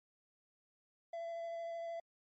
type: tone with vibrato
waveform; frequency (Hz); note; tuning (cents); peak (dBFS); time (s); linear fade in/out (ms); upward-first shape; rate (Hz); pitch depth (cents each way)
triangle; 672; E5; +33; -38; 1.13-2; 5; square; 13; 8
effects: MP3 32 kbps